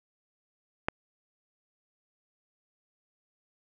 click, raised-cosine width 0.5 ms, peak -11 dBFS, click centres 0.885 s, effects none

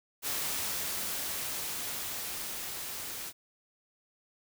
white noise with level ramp, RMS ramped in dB -33 to -40 dBFS, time 0.22-3.33 s, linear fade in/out 50 ms, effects none

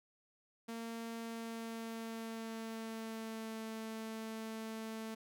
sawtooth tone with pitch glide, 229.1 to 221.8 Hz, A#3 to A3, -30 to +14 cents, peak -38 dBFS, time 0.68-5.15 s, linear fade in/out 10 ms, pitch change -56 cents, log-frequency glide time 1.17-3.62 s, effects none

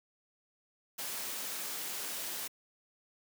white noise, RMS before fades -39 dBFS, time 0.98-2.48 s, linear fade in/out 10 ms, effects high-pass 200 Hz 12 dB/octave

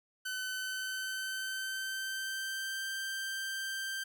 sawtooth tone with pitch glide, 1517 to 1569.6 Hz, F#6 to G6, +43 to +2 cents, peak -32 dBFS, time 0.25-4.04 s, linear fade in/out 10 ms, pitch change +59 cents, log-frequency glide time 0.5-2.88 s, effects none

